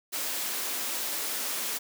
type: high-pass noise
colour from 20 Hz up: white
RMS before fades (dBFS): -32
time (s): 0.12-1.79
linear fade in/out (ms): 20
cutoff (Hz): 230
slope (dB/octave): 24
effects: none